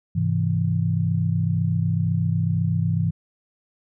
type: chord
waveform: sine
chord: Ab augmented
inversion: none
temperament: equal with one note detuned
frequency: 102.81 / 130.81 / 164.81 Hz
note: Ab2 / C3 / E3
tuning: -17 / 0 / 0 cents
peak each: -23 / -26 / -22 dBFS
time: 0.15-3.11 s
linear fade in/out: 10 ms
effects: none